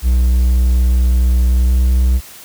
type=tone with pitch glide; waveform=triangle; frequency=61.74 to 62.86 Hz; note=B1 to B1; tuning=0 to +31 cents; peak=-7 dBFS; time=0.02-2.21 s; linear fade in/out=50 ms; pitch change=+31 cents; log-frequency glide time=1.5-1.88 s; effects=white hiss -37 dBFS RMS until 2.44 s